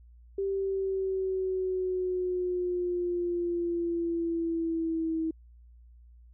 sine exponential sweep, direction down, 392.8 to 321.2 Hz, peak -27 dBFS, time 0.38-5.31 s, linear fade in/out 5 ms, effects added 59 Hz sine -51 dBFS peak until 6.33 s

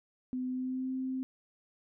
sine tone with pitch glide, 254.3 to 260.5 Hz, C4 to C4, -49 to -7 cents, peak -32 dBFS, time 0.33-1.23 s, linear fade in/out 0 ms, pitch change +42 cents, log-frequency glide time 0.47-0.92 s, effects none

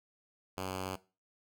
5% pulse tone, 93.9 Hz, F#2, 26 cents sharp, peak -25 dBFS, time 0.57-0.96 s, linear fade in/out 10 ms, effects noise-tail reverb RT60 0.3 s tail -18 dB re dry

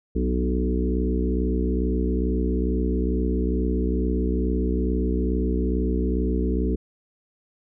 harmonic tone with a mistuned harmonic, 62.3 Hz, B1, 16 cents sharp, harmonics 1 / 3 / 4 / 5 / 6 / 7, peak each -23 / -28 / -29 / -30 / -31 / -31 dBFS, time 0.15-6.76 s, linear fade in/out 10 ms, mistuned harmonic 5, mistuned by -27 cents, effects none

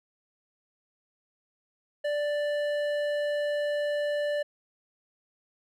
triangle tone with hard clipping, 587.3 Hz, D5, in tune, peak -28 dBFS, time 2.04-4.43 s, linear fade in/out 10 ms, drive 14 dB, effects none

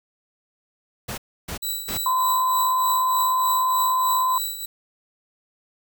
pink noise bursts, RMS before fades -31 dBFS, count 3, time 1.08-1.977 s, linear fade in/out 10 ms, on 99 ms, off 300 ms
10% pulse tone with tremolo, 3944 Hz, B7, 3 cents flat, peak -16 dBFS, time 1.62-4.66 s, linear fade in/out 10 ms, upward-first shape triangle, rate 3.3 Hz, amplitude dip 70%
sine tone, 1022 Hz, C6, 41 cents flat, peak -18 dBFS, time 2.06-4.38 s, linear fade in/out 2 ms
effects none

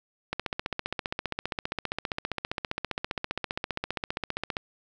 click train, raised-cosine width 0.3 ms, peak -13 dBFS, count 65, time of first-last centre 0.33-4.568 s, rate 15.1 Hz, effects none

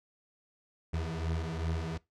30% pulse beating tone pair, 80 / 82.6 Hz, D#2 / E2, +49 / +4 cents, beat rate 2.6 Hz, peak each -33 / -32 dBFS, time 0.93-1.98 s, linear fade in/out 10 ms, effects noise-tail reverb RT60 0.2 s tail -21 dB re dry + low-pass 6000 Hz 12 dB/octave

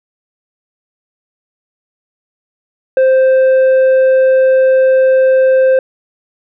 sine tone with tanh clipping, 523.3 Hz, C5, in tune, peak -7 dBFS, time 2.97-5.79 s, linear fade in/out 2 ms, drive 5 dB, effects none

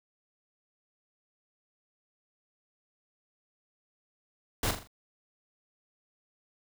pink noise with echo, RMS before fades -29 dBFS, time 4.63-4.71 s, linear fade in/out 2 ms, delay 41 ms, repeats 4, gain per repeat -7 dB, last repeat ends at 4.874 s, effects none

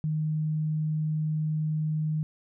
sine tone, 154.8 Hz, D#3, 9 cents flat, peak -25 dBFS, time 0.04-2.23 s, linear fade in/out 0 ms, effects none

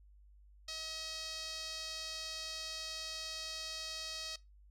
sawtooth tone with band-pass filter, 637 Hz, D#5, 41 cents sharp, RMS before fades -43 dBFS, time 0.68-4.36 s, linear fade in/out 5 ms, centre 4800 Hz, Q 3, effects noise-tail reverb RT60 0.2 s tail -19 dB re dry + added 50 Hz sine -58 dBFS peak until 4.7 s

